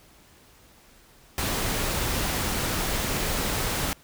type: noise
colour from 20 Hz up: pink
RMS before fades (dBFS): -27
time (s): 1.38-3.93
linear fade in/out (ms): 0
effects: pink hiss -55 dBFS RMS until 4.03 s